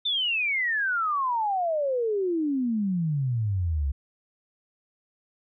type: exponential sweep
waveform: sine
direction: down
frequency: 3618 to 65.9 Hz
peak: -23 dBFS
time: 0.05-3.92 s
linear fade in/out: 10 ms
effects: none